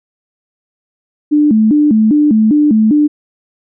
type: tone with vibrato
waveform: sine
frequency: 254.5 Hz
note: C4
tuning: 48 cents flat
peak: -6 dBFS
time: 1.31-3.08 s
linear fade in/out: 20 ms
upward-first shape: square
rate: 2.5 Hz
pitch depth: 270 cents each way
effects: none